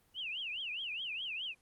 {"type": "tone with vibrato", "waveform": "sine", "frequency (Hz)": 2814, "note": "F7", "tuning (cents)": 12, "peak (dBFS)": -37, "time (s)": [0.14, 1.55], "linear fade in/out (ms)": 50, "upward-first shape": "triangle", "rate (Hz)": 4.8, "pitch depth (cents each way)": 290, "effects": ["pink hiss -70 dBFS RMS until 1.61 s", "Opus 24 kbps"]}